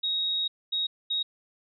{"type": "tone bursts at uneven times", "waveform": "sine", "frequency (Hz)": 3776, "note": "A#7", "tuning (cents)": 22, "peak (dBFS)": -25, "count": 3, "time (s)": [[0.03, 0.48], [0.72, 0.87], [1.1, 1.23]], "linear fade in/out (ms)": 10, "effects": []}